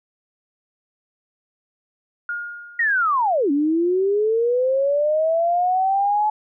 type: tone with exponential decay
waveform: sine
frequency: 1423 Hz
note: F6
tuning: 32 cents sharp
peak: -22 dBFS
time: 2.29-3.31 s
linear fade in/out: 2 ms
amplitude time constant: 220 ms
type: linear two-way sweep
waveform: sine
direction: down then up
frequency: 1913 to 277.2 to 857 Hz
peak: -16 dBFS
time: 2.79-6.3 s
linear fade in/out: 5 ms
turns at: 3.51 s
effects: none